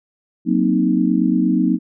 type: chord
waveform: sine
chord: C half-diminished seventh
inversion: second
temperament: equal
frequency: 185 / 233.1 / 261.6 / 311.1 Hz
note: Gb3 / Bb3 / C4 / Eb4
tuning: 0 / 0 / 0 / 0 cents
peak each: -19 dBFS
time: 0.45-1.79 s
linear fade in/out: 50 ms
effects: none